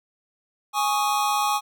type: chord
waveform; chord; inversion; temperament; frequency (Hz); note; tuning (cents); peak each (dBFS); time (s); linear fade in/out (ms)
square; Ab suspended fourth; none; equal; 830.6 / 1108.7 / 1244.5; Ab5 / Db6 / Eb6; 0 / 0 / 0; -24 / -26 / -29; 0.73-1.61; 50
effects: none